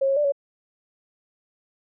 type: tone with pitch steps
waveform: sine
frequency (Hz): 542 / 546 / 590 / 561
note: C#5 / C#5 / D5 / C#5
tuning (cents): -39 / -26 / +8 / +21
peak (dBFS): -18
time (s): 0.01-0.322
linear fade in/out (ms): 10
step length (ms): 78
effects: none